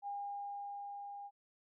sine tone with level ramp, 808 Hz, G#5, 48 cents flat, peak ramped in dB -38 to -45 dBFS, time 0.02-1.31 s, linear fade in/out 50 ms, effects none

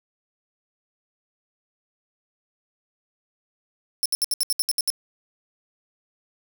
15% pulse tone bursts, 5350 Hz, E8, 25 cents sharp, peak -14 dBFS, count 10, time 4.03-4.902 s, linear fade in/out 0 ms, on 26 ms, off 68 ms, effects none

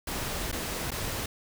pink noise with dropouts, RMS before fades -33 dBFS, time 0.07-1.26 s, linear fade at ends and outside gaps 5 ms, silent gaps 0.516-0.525 / 0.907-0.916 s, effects none

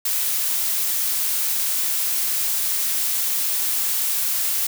blue noise, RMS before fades -22 dBFS, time 0.05-4.67 s, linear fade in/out 5 ms, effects none

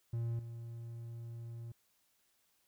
triangle tone with level steps, 116.54 Hz, A#2, in tune, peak -32 / -41 dBFS, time 0.13-1.72 s, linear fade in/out 5 ms, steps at 0.39 s, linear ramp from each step 2 ms, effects white hiss -75 dBFS RMS until 2.67 s

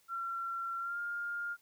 sine tone with pitch glide, 1363 to 1408.6 Hz, F6 to F6, -43 to +14 cents, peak -35 dBFS, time 0.08-1.57 s, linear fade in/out 50 ms, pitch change +57 cents, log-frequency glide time 0.79-0.99 s, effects white hiss -69 dBFS RMS until 1.61 s

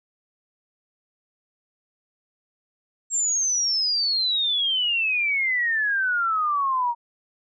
sine exponential sweep, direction down, 7550 to 932.3 Hz, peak -20 dBFS, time 3.1-6.95 s, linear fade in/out 50 ms, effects none

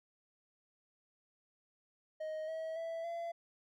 triangle tone with pitch steps, 625 / 642.2 / 659.9 / 678 Hz, D#5 / E5 / E5 / E5, +8 / -45 / +2 / +49 cents, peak -36 dBFS, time 2.2-3.32 s, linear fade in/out 10 ms, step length 280 ms, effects none

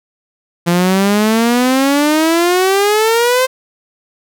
sawtooth exponential sweep, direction up, 170 to 523.3 Hz, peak -6 dBFS, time 0.66-3.47 s, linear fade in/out 20 ms, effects none

